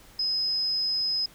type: tone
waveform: sine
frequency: 5070 Hz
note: D#8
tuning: 32 cents sharp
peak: -24 dBFS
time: 0.19-1.26 s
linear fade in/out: 5 ms
effects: pink hiss -53 dBFS RMS until 1.34 s